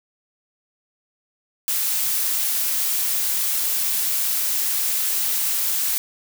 blue noise, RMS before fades -22 dBFS, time 1.68-5.98 s, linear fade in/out 0 ms, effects none

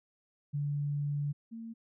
sine tone pair in turn, 144.7 / 227.5 Hz, D3 / A#3, -25 / -42 cents, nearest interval minor sixth, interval 783 cents, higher second, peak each -30 / -40 dBFS, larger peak first, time 0.53-1.33 / 1.51-1.74 s, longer first, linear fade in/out 20 ms, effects none

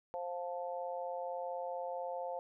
harmonic tone, 175.7 Hz, F3, 11 cents sharp, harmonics 3 / 4 / 5, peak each -40 / -42 / -44 dBFS, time 0.14-2.39 s, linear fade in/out 0 ms, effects none

